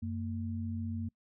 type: tone pair together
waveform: sine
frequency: 93.12 / 228.5 Hz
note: F#2 / A#3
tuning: +12 / -34 cents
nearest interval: octave + major third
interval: 1554 cents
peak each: -36 / -37 dBFS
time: 0.02-1.09 s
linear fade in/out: 10 ms
effects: noise-tail reverb RT60 0.1 s tail -25 dB re dry